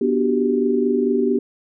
sine chord, G major seventh, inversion first, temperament just, 245 / 294 / 367.5 / 392 Hz, B3 / D4 / F#4 / G4, -14 / +2 / -12 / 0 cents, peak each -20 / -24 / -25 / -19 dBFS, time 0.01-1.39 s, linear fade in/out 5 ms, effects none

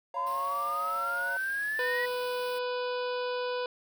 triangle chord, Bb minor, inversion first, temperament equal, 554.4 / 698.5 / 932.3 Hz, Db5 / F5 / Bb5, 0 / 0 / 0 cents, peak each -39 dBFS, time 0.14-1.37 s, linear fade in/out 2 ms
sine exponential sweep, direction up, 998 to 1945 Hz, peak -29 dBFS, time 0.16-2.06 s, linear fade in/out 10 ms
white band-stop noise, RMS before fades -49 dBFS, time 0.26-2.59 s, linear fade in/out 10 ms, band 5700 to 8200 Hz, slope 96 dB/octave
harmonic tone, 495.7 Hz, B4, 6 cents sharp, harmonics 1 / 2 / 3 / 5 / 6 / 7 / 8 / 9 / 10, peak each -31 / -37 / -41 / -45 / -47 / -48 / -49 / -50 / -51 dBFS, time 1.79-3.66 s, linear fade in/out 2 ms
effects none

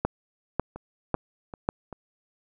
two click trains, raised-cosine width 1 ms, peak -24 / -9 dBFS, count 4 / 4, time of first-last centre 0.76-1.927 / 0.05-1.689 s, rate 2.57 / 1.83 Hz, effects none

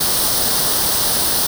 white noise with comb filter, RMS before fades -17 dBFS, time 0-1.47 s, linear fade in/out 10 ms, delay 0.21 ms, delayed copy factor +0.65, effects none

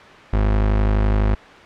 35% pulse tone, 51.91 Hz, G#1, in tune, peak -13 dBFS, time 0.33-1.35 s, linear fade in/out 5 ms, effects white hiss -40 dBFS RMS until 1.65 s + low-pass 2000 Hz 12 dB/octave

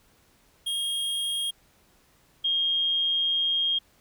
square / sine tone pair in turn, 3251 / 3235 Hz, G#7 / G#7, -38 / -46 cents, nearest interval unison, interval 8 cents, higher first, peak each -27 / -22 dBFS, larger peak second, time 0.66-1.51 / 2.44-3.79 s, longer second, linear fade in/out 10 ms, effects pink hiss -62 dBFS RMS until 4 s

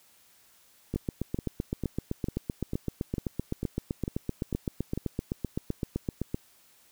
two click trains, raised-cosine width 3 ms, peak -16 / -18 dBFS, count 43 / 10, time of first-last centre 0.96-6.345 / 0.94-4.976 s, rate 7.8 / 2.23 Hz, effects white hiss -61 dBFS RMS until 6.91 s

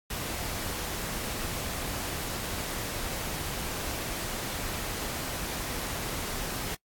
pink noise, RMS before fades -34 dBFS, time 0.1-6.75 s, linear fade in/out 5 ms, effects noise-tail reverb RT60 0.1 s tail -22 dB re dry + AAC 64 kbps

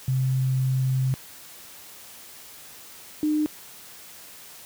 sine tone pair in turn, 130.81 / 303.7 Hz, C3 / D#4, 0 / -42 cents, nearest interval octave + minor third, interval 1458 cents, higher second, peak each -20 dBFS, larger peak neither, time 0.08-1.14 / 3.23-3.46 s, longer first, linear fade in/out 0 ms, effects white hiss -45 dBFS RMS until 4.65 s + high-pass 60 Hz 12 dB/octave

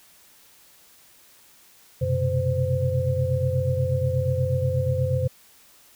sine tone cluster, 92.6 / 125.5 / 133.8 / 515 Hz, F#2 / B2 / C3 / C5, +2 / +28 / +39 / -28 cents, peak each -26 dBFS, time 2.01-5.28 s, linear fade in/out 10 ms, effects white hiss -54 dBFS RMS until 5.95 s

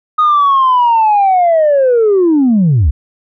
sine linear sweep, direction down, 1250 to 59.1 Hz, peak -5 dBFS, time 0.18-2.91 s, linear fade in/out 10 ms, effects tanh soft clip ceiling -4 dBFS

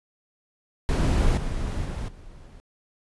brown noise with level steps, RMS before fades -20 / -28 / -30 / -45 dBFS, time 0.89-2.6 s, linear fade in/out 0 ms, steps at 1.37 / 1.85 / 2.08 s, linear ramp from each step 5 ms, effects resampled to 24000 Hz

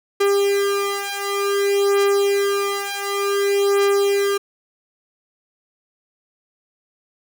45% pulse beating tone pair, 400 / 400.55 Hz, G4 / G4, +35 / +37 cents, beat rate 0.55 Hz, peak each -20 dBFS, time 0.2-4.38 s, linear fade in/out 10 ms, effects none

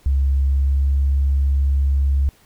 sine tone with pitch glide, 68.3 to 69.05 Hz, C#2 to C#2, -25 to -6 cents, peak -13 dBFS, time 0.06-2.29 s, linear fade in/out 0 ms, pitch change +19 cents, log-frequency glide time 0.44-0.88 s, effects tanh soft clip ceiling -10 dBFS + pink hiss -54 dBFS RMS until 2.45 s

